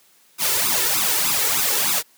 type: noise with flanger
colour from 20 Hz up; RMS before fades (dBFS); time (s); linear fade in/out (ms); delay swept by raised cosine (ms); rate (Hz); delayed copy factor
white; -20; 0.38-2.03; 50; 0.79 to 2.29; 3.3; +1
effects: white hiss -56 dBFS RMS until 2.17 s + high-pass 150 Hz 12 dB/octave